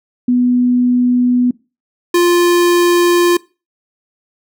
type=tone pair in turn; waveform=sine / square; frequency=246.9 / 349.2 Hz; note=B3 / F4; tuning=0 / 0 cents; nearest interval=tritone; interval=600 cents; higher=second; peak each=-9 / -9 dBFS; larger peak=neither; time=0.28-1.51 / 2.14-3.37 s; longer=neither; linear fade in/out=5 ms; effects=noise-tail reverb RT60 0.3 s tail -22 dB re dry